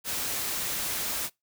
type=noise; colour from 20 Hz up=white; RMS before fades=-31 dBFS; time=0.04-1.3 s; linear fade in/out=50 ms; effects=noise-tail reverb RT60 0.2 s tail -25 dB re dry